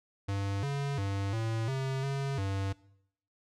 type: tone with pitch steps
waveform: square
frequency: 99.2 / 140.6 / 98.8 / 112.6 / 133.6 / 137.9 / 97.6 Hz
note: G2 / C#3 / G2 / A2 / C3 / C#3 / G2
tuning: +21 / +25 / +14 / +40 / +36 / -9 / -7 cents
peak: -31 dBFS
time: 0.28-2.73 s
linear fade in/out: 10 ms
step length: 350 ms
effects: noise-tail reverb RT60 0.7 s tail -20 dB re dry + low-pass 7000 Hz 12 dB/octave